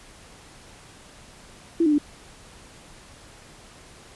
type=tone with pitch steps; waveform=sine; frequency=333.8 / 300.9 / 293.8 Hz; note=E4 / D4 / D4; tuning=+22 / +42 / +1 cents; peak=-16 dBFS; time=1.8-1.983 s; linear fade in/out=5 ms; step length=61 ms; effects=pink hiss -48 dBFS RMS until 4.15 s + resampled to 24000 Hz